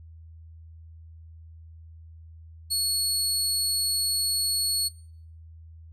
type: tone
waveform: 25% pulse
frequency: 4368 Hz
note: C#8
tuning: 26 cents flat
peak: -19 dBFS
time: 2.7-4.89 s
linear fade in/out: 20 ms
effects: noise-tail reverb RT60 0.6 s tail -23 dB re dry + added 81 Hz sine -44 dBFS peak until 5.92 s